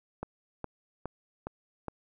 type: click train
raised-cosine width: 1 ms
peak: -21 dBFS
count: 5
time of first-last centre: 0.23-1.883 s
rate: 2.42 Hz
effects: none